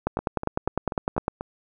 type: two click trains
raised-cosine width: 1 ms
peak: -9 / -16 dBFS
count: 13 / 6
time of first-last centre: 0.07-1.281 / 0.19-1.41 s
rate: 9.91 / 4.1 Hz
effects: none